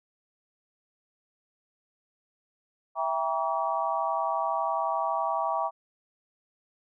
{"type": "chord", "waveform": "sine", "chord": "E diminished seventh", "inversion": "none", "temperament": "just", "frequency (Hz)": [659.3, 791.1, 949.3, 1139.2], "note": ["E5", "G5", "Bb5", "Db6"], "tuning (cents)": [0, 16, 31, 47], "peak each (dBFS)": -31, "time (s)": [2.95, 5.71], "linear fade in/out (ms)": 50, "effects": []}